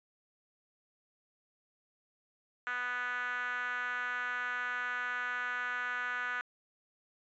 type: tone with band-pass filter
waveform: 5% pulse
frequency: 246.9 Hz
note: B3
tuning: in tune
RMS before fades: -36 dBFS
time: 2.67-6.41 s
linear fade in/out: 0 ms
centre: 1500 Hz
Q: 4.4
effects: resampled to 16000 Hz